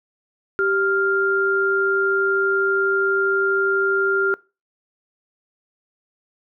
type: tone pair together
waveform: sine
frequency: 389.8 / 1397.9 Hz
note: G4 / F6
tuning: -10 / +1 cents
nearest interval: octave + minor seventh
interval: 2211 cents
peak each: -20 / -19 dBFS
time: 0.59-4.34 s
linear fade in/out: 0 ms
effects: noise-tail reverb RT60 0.3 s tail -23 dB re dry